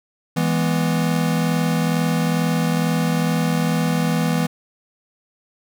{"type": "chord", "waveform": "square", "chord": "E major", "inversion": "none", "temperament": "equal with one note detuned", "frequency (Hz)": [164.81, 207.1, 246.9], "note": ["E3", "G#3", "B3"], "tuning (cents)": [0, -5, 0], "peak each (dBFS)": [-20, -26, -24], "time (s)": [0.36, 4.47], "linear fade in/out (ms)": 10, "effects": []}